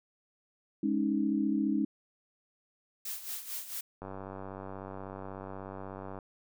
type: chord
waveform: sine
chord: Ab suspended fourth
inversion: none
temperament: just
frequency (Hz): 207.7 / 276.9 / 311.5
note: Ab3 / Db4 / Eb4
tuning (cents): 0 / -2 / +2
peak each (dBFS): -31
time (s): 0.83-1.85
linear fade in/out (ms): 5
type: noise with tremolo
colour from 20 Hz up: blue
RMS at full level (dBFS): -37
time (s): 3.05-3.81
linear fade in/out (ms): 5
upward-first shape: sine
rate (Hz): 4.5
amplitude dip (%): 70
type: click train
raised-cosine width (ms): 1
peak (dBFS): -28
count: 210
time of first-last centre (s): 4.02-6.188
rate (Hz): 96.4
effects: none